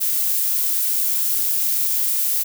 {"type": "noise", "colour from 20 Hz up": "violet", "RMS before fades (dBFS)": -20, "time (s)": [0, 2.44], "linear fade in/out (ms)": 20, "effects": []}